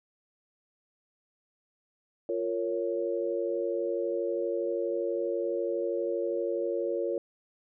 sine chord, Bb minor, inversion second, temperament equal with one note detuned, 349.2 / 462.1 / 554.4 Hz, F4 / Bb4 / Db5, 0 / -15 / 0 cents, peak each -32 dBFS, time 2.29-7.18 s, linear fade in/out 2 ms, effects none

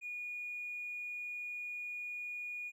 triangle tone, 2447 Hz, D#7, 29 cents flat, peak -36 dBFS, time 0.01-2.72 s, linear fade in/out 50 ms, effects tanh soft clip ceiling -37 dBFS

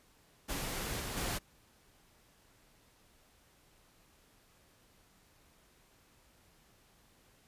pink noise with level steps, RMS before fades -38 / -40 / -36 dBFS, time 0.48-1.39 s, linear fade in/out 20 ms, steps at 0.99 / 1.16 s, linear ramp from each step 20 ms, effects pink hiss -66 dBFS RMS until 7.47 s + resampled to 32000 Hz

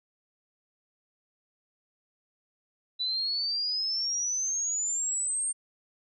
sine exponential sweep, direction up, 3951 to 8750 Hz, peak -27 dBFS, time 2.99-5.53 s, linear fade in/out 20 ms, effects none

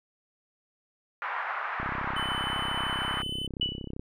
pink band-pass noise, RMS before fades -33 dBFS, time 1.22-3.22 s, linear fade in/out 0 ms, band 890 to 1800 Hz, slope 24 dB/octave
click train, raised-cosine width 3 ms, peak -24 dBFS, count 73, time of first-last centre 1.8-3.995 s, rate 32.8 Hz
triangle tone, 3023 Hz, F#7, 36 cents sharp, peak -31 dBFS, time 2.16-3.47 s, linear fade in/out 5 ms
sine tone with exponential decay, 2959 Hz, F#7, 1 cent flat, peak -22 dBFS, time 3.61-3.91 s, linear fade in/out 5 ms, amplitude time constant 64 ms
effects none

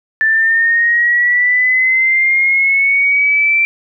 sine linear sweep, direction up, 1760 to 2348 Hz, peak -9 dBFS, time 0.21-3.65 s, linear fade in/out 0 ms, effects none

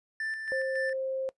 triangle tone with tremolo, 1770 Hz, A6, 10 cents sharp, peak -29 dBFS, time 0.2-0.93 s, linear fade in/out 2 ms, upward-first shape square, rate 3.6 Hz, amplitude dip 45%
sine tone, 529 Hz, C5, 19 cents sharp, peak -29 dBFS, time 0.52-1.29 s, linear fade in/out 0 ms
effects noise-tail reverb RT60 0.1 s tail -20 dB re dry + resampled to 24000 Hz

